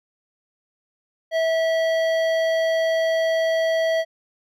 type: tone with hard clipping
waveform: sine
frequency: 651 Hz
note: E5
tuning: 22 cents flat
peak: -20 dBFS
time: 1.31-4.05 s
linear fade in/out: 50 ms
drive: 12 dB
effects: none